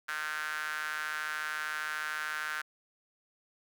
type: tone with high-pass filter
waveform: sawtooth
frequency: 153.3 Hz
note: D#3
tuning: 25 cents flat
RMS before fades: -36 dBFS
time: 0.08-2.62 s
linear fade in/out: 10 ms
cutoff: 1500 Hz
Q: 5.6
effects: none